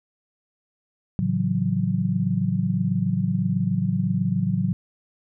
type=chord; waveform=sine; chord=F# minor seventh; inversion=first; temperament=just; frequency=111 / 138.75 / 166.5 / 185 Hz; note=A2 / C#3 / E3 / F#3; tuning=+16 / +2 / +18 / 0 cents; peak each=-27 / -27 / -27 / -23 dBFS; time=1.19-4.73 s; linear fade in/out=0 ms; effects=none